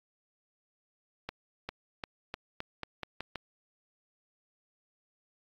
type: accelerating click train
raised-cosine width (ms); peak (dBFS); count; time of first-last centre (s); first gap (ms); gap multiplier
0.3; -20; 9; 1.29-3.357; 400; 0.87
effects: AAC 48 kbps